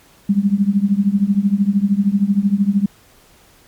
sine tone with tremolo, 200.2 Hz, G3, 37 cents sharp, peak -8 dBFS, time 0.29-2.86 s, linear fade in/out 5 ms, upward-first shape triangle, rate 13 Hz, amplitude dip 95%, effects pink hiss -50 dBFS RMS until 3.67 s + MP3 96 kbps

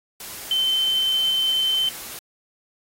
sine tone in noise, 3082 Hz, G7, 30 cents flat, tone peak -18 dBFS, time 0.51-1.89 s, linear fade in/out 2 ms, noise white, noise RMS -36 dBFS, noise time 0.2-2.19 s, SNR +15 dB, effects AAC 48 kbps

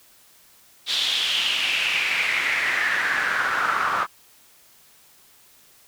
pink noise with band-pass filter sweep, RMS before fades -23 dBFS, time 0.86-4.07 s, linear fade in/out 50 ms, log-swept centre 3700 to 1200 Hz, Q 4.9, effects white hiss -54 dBFS RMS until 5.87 s

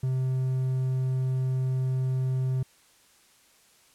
triangle tone, 130 Hz, C3, 11 cents flat, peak -22 dBFS, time 0.03-2.63 s, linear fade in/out 5 ms, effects white hiss -60 dBFS RMS until 3.94 s + low-pass 11000 Hz 12 dB/octave

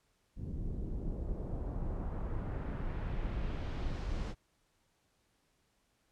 brown noise with low-pass filter sweep, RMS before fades -37 dBFS, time 0.36-4.35 s, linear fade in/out 50 ms, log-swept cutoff 260 to 6600 Hz, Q 0.97, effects pink hiss -75 dBFS RMS until 6.11 s + low-pass 11000 Hz 12 dB/octave

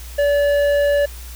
sine tone with tanh clipping, 575 Hz, D5, 37 cents flat, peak -15 dBFS, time 0.18-1.06 s, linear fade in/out 10 ms, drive 10 dB, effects added 60 Hz sine -32 dBFS peak until 1.35 s + white hiss -40 dBFS RMS until 1.35 s

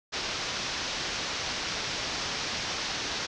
white low-pass noise, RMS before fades -33 dBFS, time 0.12-3.27 s, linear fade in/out 20 ms, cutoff 6000 Hz, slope 48 dB/octave, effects none

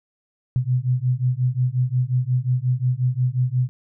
sine beating tone pair, 123.47 / 129.07 Hz, B2 / C3, 0 / -23 cents, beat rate 5.6 Hz, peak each -21 / -21 dBFS, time 0.56-3.69 s, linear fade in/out 0 ms, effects none

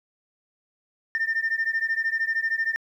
sine beating tone pair, 1800 / 1813 Hz, A6 / A#6, +39 / -49 cents, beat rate 13 Hz, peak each -24 / -25 dBFS, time 1.15-2.76 s, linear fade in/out 0 ms, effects tanh soft clip ceiling -18 dBFS + 10-bit

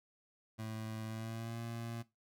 25% pulse tone with pitch glide, 110.3 to 115.98 Hz, A2 to A#2, +5 to -8 cents, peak -37 dBFS, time 0.58-2.03 s, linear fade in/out 20 ms, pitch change +87 cents, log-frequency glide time 1.06-1.59 s, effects noise-tail reverb RT60 0.2 s tail -17 dB re dry

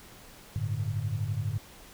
sine chord, G suspended second, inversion none, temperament equal, 98 / 110 / 146.83 Hz, G2 / A2 / D3, 0 / 0 / 0 cents, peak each -33 / -31 / -35 dBFS, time 0.56-1.58 s, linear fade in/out 0 ms, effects pink hiss -51 dBFS RMS until 1.93 s

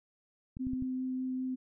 clicks, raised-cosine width 5 ms, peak -29 dBFS, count 4, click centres 0.569 / 0.669 / 0.734 / 0.823 s
sine tone with vibrato, 257.6 Hz, C4, 27 cents flat, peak -32 dBFS, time 0.59-1.56 s, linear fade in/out 20 ms, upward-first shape triangle, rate 5 Hz, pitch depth 8 cents each way
effects none

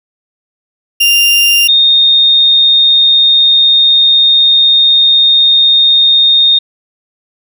35% pulse / sine tone pair in turn, 2794 / 3682 Hz, F7 / A#7, 0 / -22 cents, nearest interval perfect fourth, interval 478 cents, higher second, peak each -4 dBFS, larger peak neither, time 1-1.68 / 1.68-6.59 s, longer second, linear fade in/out 10 ms, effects none

